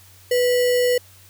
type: tone with sample-and-hold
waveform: sine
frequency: 493.7 Hz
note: B4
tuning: 1 cent flat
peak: -15 dBFS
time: 0.31-0.98 s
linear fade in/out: 5 ms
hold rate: 2450 Hz
effects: added 94 Hz sine -50 dBFS peak until 1.29 s + white hiss -50 dBFS RMS until 1.29 s